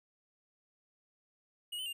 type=tone with pitch steps; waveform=square; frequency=2889 / 3042 / 2805 Hz; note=F#7 / F#7 / F7; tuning=-42 / +47 / +7 cents; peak=-38 dBFS; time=1.72-1.93 s; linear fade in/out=10 ms; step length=70 ms; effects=none